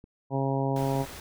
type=click; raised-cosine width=3 ms; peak=-35 dBFS; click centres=0.041 s
type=harmonic tone; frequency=135.9 Hz; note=C#3; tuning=34 cents flat; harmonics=1 / 2 / 3 / 4 / 5 / 6 / 7; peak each=-28 / -31 / -33 / -34 / -35 / -36 / -36 dBFS; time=0.3-1.06 s; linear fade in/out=50 ms
type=noise; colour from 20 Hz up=pink; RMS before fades=-42 dBFS; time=0.76-1.2 s; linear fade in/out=2 ms
effects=none